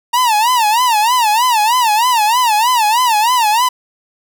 45% pulse tone with vibrato, 921 Hz, A#5, 21 cents flat, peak -10 dBFS, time 0.13-3.69 s, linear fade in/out 10 ms, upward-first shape sine, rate 3.2 Hz, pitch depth 170 cents each way, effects none

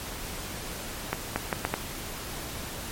accelerating click train, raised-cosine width 0.5 ms, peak -10 dBFS, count 5, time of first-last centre 1.13-1.74 s, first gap 230 ms, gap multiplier 0.73, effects pink hiss -37 dBFS RMS until 2.91 s + MP3 64 kbps

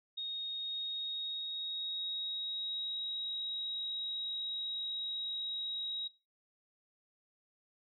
sine tone with pitch glide, 3729 to 3814 Hz, A#7 to A#7, 0 to +39 cents, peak -36 dBFS, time 0.17-6.08 s, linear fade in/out 10 ms, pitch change +39 cents, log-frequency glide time 0.57-3 s, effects noise-tail reverb RT60 0.3 s tail -21 dB re dry

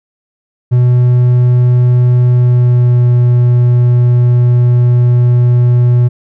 triangle tone with pitch glide, 123.47 to 122.05 Hz, B2 to B2, 0 to -20 cents, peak -3 dBFS, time 0.71-6.09 s, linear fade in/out 20 ms, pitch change -20 cents, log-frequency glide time 2.28-3.07 s, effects none

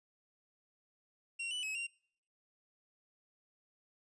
45% pulse tone with pitch steps, 2744 / 2975 / 2566 / 2765 Hz, F7 / F#7 / E7 / F7, -31 / +9 / -47 / -18 cents, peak -37 dBFS, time 1.39-1.87 s, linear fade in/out 10 ms, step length 120 ms, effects noise-tail reverb RT60 0.6 s tail -26 dB re dry + resampled to 22050 Hz

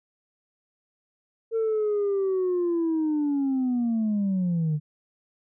sine linear sweep, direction down, 455.4 to 146.7 Hz, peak -20 dBFS, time 1.51-4.8 s, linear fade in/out 50 ms, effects tanh soft clip ceiling -20 dBFS

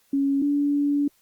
sine tone pair in turn, 277.2 / 287.3 Hz, C#4 / D4, 0 / -38 cents, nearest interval minor second, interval 62 cents, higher second, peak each -19 dBFS, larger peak neither, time 0.13-0.42 / 0.42-1.08 s, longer second, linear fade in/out 5 ms, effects white hiss -63 dBFS RMS until 1.21 s + Opus 48 kbps

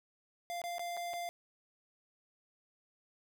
square tone with dropouts, 695 Hz, F5, 9 cents flat, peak -38 dBFS, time 0.5-1.29 s, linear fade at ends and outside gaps 0 ms, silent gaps 0.617-0.639 / 0.783-0.794 / 0.968-0.973 / 1.134-1.138 s, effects none

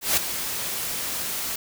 white noise with ADSR envelope, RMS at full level -19 dBFS, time 0.01-1.56 s, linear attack 160 ms, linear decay 12 ms, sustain -10 dB, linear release 5 ms, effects none

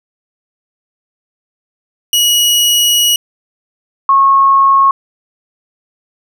sawtooth / sine tone pair in turn, 2910 / 1092.5 Hz, F#7 / C#6, -29 / -26 cents, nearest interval octave + perfect fourth, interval 1697 cents, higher first, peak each -5 dBFS, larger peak neither, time 2.13-3.16 / 4.09-4.91 s, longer first, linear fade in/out 2 ms, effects none

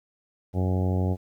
harmonic tone, 92.5 Hz, F#2, in tune, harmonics 1 / 2 / 3 / 4 / 5 / 6 / 7 / 8 / 9, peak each -23 / -29 / -33 / -35 / -37 / -39 / -40 / -41 / -42 dBFS, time 0.53-1.17 s, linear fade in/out 50 ms, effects 10-bit

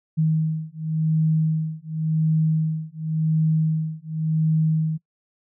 sine beating tone pair, 157.6 / 158.51 Hz, D#3 / D#3, +23 / +32 cents, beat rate 0.91 Hz, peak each -22 dBFS, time 0.17-4.98 s, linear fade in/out 20 ms, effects noise-tail reverb RT60 0.1 s tail -23 dB re dry

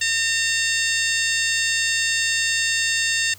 harmonic tone with a mistuned harmonic, 910 Hz, A#5, 42 cents flat, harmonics 2 / 3 / 4 / 5 / 6 / 7 / 8 / 9, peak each -23 / -26 / -27 / -29 / -30 / -32 / -28 / -32 dBFS, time 0.01-3.34 s, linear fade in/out 5 ms, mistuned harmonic 6, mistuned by -75 cents, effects added 95 Hz sine -47 dBFS peak until 3.38 s + white hiss -47 dBFS RMS until 3.38 s

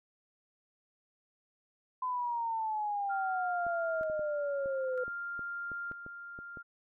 sine exponential sweep, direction down, 1021 to 500 Hz, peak -31 dBFS, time 2.02-5.04 s, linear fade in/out 5 ms
sine tone with tremolo, 1396.9 Hz, F6, in tune, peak -36 dBFS, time 3.09-6.63 s, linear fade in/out 20 ms, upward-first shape square, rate 0.53 Hz, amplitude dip 55%
clicks, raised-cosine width 2 ms, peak -35 dBFS, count 12, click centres 3.666 / 4.011 / 4.099 / 4.194 / 4.659 / 5.08 / 5.393 / 5.717 / 5.914 / 6.064 / 6.389 / 6.572 s
effects none

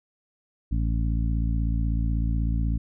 harmonic tone, 56.2 Hz, A1, 37 cents sharp, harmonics 1 / 2 / 3 / 4 / 5, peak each -23 / -29 / -33 / -35 / -37 dBFS, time 0.71-2.78 s, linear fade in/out 10 ms, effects none

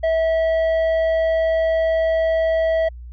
sine tone with tanh clipping, 649 Hz, E5, 27 cents flat, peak -17 dBFS, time 0.03-2.89 s, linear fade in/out 10 ms, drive 7 dB, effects added 60 Hz sine -33 dBFS peak until 3.12 s

